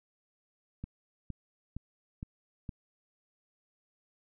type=click train; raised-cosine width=5 ms; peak=-26 dBFS; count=5; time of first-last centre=0.84-2.692 s; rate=2.16 Hz; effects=none